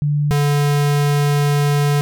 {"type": "tone pair in turn", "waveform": ["sine", "square"], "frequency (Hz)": [146.83, 144.89], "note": ["D3", "D3"], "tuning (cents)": [0, -23], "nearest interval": "unison", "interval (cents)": 23, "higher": "first", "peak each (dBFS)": -14, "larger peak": "neither", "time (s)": [[0.02, 0.31], [0.31, 2.01]], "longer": "second", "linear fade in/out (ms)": 0, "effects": []}